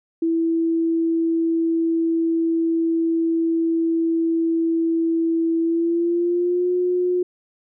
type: tone with pitch glide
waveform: sine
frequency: 329.6 to 359.4 Hz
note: E4 to F4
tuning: 0 to +50 cents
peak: -17 dBFS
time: 0.22-7.23 s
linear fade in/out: 5 ms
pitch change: +150 cents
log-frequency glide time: 5.6-6.7 s
effects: none